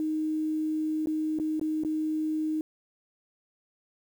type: tone with dropouts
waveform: sine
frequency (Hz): 311.1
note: D#4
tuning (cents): 0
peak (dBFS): -26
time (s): 0-2.61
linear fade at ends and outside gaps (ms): 1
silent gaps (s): 1.059-1.071 / 1.388-1.398 / 1.596-1.613 / 1.836-1.848
effects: 9-bit